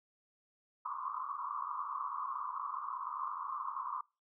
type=band-pass noise; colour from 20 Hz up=white; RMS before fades=-40 dBFS; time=0.85-4.01 s; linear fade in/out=5 ms; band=1000 to 1200 Hz; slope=96 dB/octave; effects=noise-tail reverb RT60 0.3 s tail -25 dB re dry